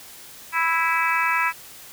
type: harmonic tone with a mistuned harmonic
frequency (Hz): 329.6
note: E4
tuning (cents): 0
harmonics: 3 / 4 / 5 / 6 / 7 / 8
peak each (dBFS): -24 / -25 / -26 / -27 / -27 / -28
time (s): 0.52-1.53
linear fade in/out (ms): 50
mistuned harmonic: 8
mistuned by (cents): -26
effects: white hiss -43 dBFS RMS until 1.92 s